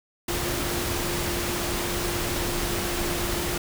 sine tone in noise, 349.2 Hz, F4, in tune, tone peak -32 dBFS, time 0.28-3.58 s, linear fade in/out 5 ms, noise pink, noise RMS -28 dBFS, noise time 0.28-3.58 s, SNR -7 dB, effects none

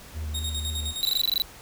triangle tone with vibrato, 76.9 Hz, D#2, 20 cents flat, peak -27 dBFS, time 0.13-0.94 s, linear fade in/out 50 ms, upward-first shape sine, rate 3.9 Hz, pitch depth 35 cents each way
sawtooth tone with tremolo, 3729 Hz, A#7, in tune, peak -26 dBFS, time 0.34-1.22 s, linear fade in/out 10 ms, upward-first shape square, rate 9.7 Hz, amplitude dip 60%
square tone bursts, 3951 Hz, B7, in tune, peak -21 dBFS, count 10, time 1.03-1.42 s, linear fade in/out 0 ms, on 21 ms, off 20 ms
effects pink hiss -46 dBFS RMS until 1.61 s

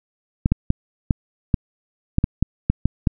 clicks, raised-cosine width 5 ms, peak -3 dBFS, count 11, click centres 0.459 / 0.52 / 0.704 / 1.108 / 1.542 / 2.184 / 2.241 / 2.426 / 2.7 / 2.856 / 3.072 s, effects none

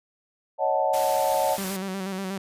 sine chord, D# half-diminished seventh, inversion third, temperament equal, 554.4 / 622.3 / 740 / 880 Hz, C#5 / D#5 / F#5 / A5, 0 / 0 / 0 / 0 cents, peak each -26 dBFS, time 0.58-1.58 s, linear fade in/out 50 ms
white noise, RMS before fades -34 dBFS, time 0.93-1.77 s, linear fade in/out 10 ms
sawtooth tone with vibrato, 191.5 Hz, G3, 40 cents flat, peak -25 dBFS, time 1.58-2.38 s, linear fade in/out 2 ms, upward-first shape square, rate 8.3 Hz, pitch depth 42 cents each way
effects resampled to 32000 Hz

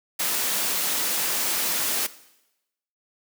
white noise, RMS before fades -25 dBFS, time 0.19-2.07 s, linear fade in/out 10 ms, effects noise-tail reverb RT60 0.9 s tail -17 dB re dry + high-pass 200 Hz 12 dB/octave

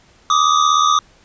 square tone pair together, 1167.9 / 1244.5 Hz, D6 / D#6, -10 / 0 cents, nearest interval minor second, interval 110 cents, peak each -15 dBFS, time 0.3-0.99 s, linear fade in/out 2 ms, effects pink hiss -51 dBFS RMS until 1.24 s + resampled to 16000 Hz

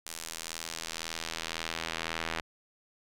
sawtooth tone with band-pass filter sweep, 81.9 Hz, E2, 11 cents flat, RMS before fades -38 dBFS, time 0.06-2.41 s, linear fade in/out 5 ms, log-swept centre 8800 to 2200 Hz, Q 0.83, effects none

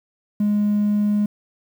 triangle tone, 207.7 Hz, G#3, in tune, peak -13 dBFS, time 0.4-1.26 s, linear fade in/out 5 ms, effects tanh soft clip ceiling -12 dBFS + 8-bit

